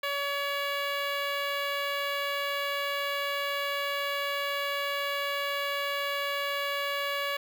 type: tone with notch filter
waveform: 10% pulse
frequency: 566 Hz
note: C#5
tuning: 36 cents sharp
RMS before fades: -31 dBFS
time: 0.03-7.37 s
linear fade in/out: 5 ms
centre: 8400 Hz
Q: 0.96
effects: none